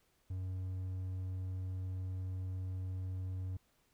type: tone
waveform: triangle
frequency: 92.9 Hz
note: F#2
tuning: 7 cents sharp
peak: -35 dBFS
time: 0.3-3.57 s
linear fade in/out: 5 ms
effects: pink hiss -74 dBFS RMS until 3.93 s